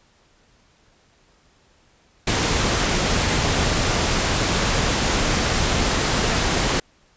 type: noise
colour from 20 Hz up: pink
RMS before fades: -20 dBFS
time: 2.27-6.8 s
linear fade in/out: 5 ms
effects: pink hiss -58 dBFS RMS until 7.16 s + resampled to 16000 Hz